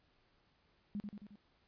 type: tone with echo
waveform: sine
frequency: 205.5 Hz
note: G#3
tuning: 18 cents flat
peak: -37 dBFS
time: 0.95-1 s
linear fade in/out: 0 ms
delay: 89 ms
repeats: 4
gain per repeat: -4 dB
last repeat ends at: 1.356 s
effects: pink hiss -73 dBFS RMS until 1.67 s + resampled to 11025 Hz